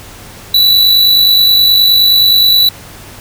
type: tone with amplitude modulation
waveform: square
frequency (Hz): 3951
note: B7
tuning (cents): 0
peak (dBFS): -4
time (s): 0.54-2.69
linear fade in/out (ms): 5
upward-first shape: sine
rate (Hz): 49.5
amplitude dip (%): 35
effects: added 97 Hz sine -38 dBFS peak until 3.2 s + pink hiss -33 dBFS RMS until 3.2 s